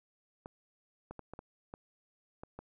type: clicks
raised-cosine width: 1 ms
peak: -30 dBFS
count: 8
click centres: 0.459 / 1.11 / 1.193 / 1.336 / 1.391 / 1.739 / 2.435 / 2.59 s
effects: none